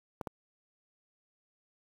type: clicks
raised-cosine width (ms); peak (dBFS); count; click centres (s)
1; -22; 2; 0.212 / 0.272
effects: high-pass 80 Hz 12 dB/octave + 8-bit